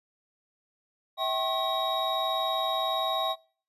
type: tone cluster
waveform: triangle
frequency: 650 / 771 / 1083 / 3798 Hz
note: E5 / G5 / C#6 / A#7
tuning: -24 / -29 / -41 / +32 cents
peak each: -30 dBFS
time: 1.17-3.36 s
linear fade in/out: 50 ms
effects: noise-tail reverb RT60 0.5 s tail -24 dB re dry + resampled to 32000 Hz